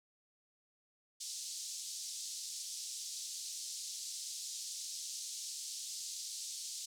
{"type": "band-pass noise", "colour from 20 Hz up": "white", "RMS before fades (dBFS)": -44, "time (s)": [1.2, 6.86], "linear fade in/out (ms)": 10, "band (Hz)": [4200, 7900], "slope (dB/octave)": 24, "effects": []}